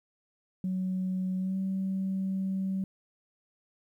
sine tone with pitch glide, 186 to 191.12 Hz, F#3 to G3, +9 to -44 cents, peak -27 dBFS, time 0.64-2.84 s, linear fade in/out 2 ms, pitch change +47 cents, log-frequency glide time 1.38-1.57 s, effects tanh soft clip ceiling -24 dBFS + 11-bit

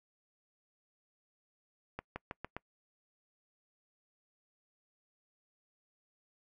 accelerating click train, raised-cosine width 0.5 ms, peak -24 dBFS, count 5, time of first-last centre 1.99-2.566 s, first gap 170 ms, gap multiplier 0.89, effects noise-tail reverb RT60 0.1 s tail -25 dB re dry

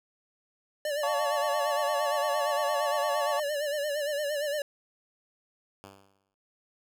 square tone with vibrato, 586 Hz, D5, 4 cents flat, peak -29 dBFS, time 0.85-4.62 s, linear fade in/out 2 ms, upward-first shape sine, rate 8.7 Hz, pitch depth 71 cents each way
triangle chord, F augmented, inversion none, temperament equal with one note detuned, 698.5 / 880 / 1130.1 Hz, F5 / A5 / C#6, 0 / 0 / +33 cents, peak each -31 dBFS, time 1.03-3.4 s, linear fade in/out 5 ms
5% pulse tone with exponential decay, 98 Hz, G2, in tune, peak -33 dBFS, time 5.84-6.35 s, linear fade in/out 0 ms, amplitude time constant 110 ms
effects none

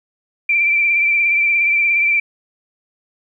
sine tone with vibrato, 2348 Hz, D7, 1 cent flat, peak -12 dBFS, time 0.49-2.2 s, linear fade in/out 5 ms, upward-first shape triangle, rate 17 Hz, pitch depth 39 cents each way, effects 9-bit

